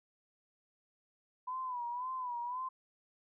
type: tone with vibrato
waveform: sine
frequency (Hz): 993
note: B5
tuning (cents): +9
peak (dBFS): -36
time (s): 1.47-2.69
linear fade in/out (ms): 10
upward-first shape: sine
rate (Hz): 1.9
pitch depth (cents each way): 80
effects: none